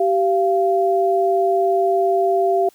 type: tone pair together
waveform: sine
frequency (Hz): 387.2 / 690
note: G4 / F5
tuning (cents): -21 / -21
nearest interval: minor seventh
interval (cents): 1000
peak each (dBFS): -17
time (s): 0-2.69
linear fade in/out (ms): 5
effects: white hiss -54 dBFS RMS until 2.74 s